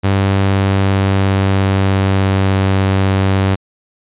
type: tone with pitch glide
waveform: sawtooth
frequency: 97.7 to 96.41 Hz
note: G2 to G2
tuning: -5 to -28 cents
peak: -7 dBFS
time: 0.03-3.56 s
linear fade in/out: 20 ms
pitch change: -23 cents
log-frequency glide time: 0.14-2.61 s
effects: resampled to 8000 Hz